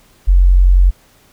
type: tone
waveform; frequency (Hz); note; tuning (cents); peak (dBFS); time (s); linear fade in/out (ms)
sine; 45.37; F#1; -33; -5; 0.27-0.91; 20
effects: pink hiss -50 dBFS RMS until 1.32 s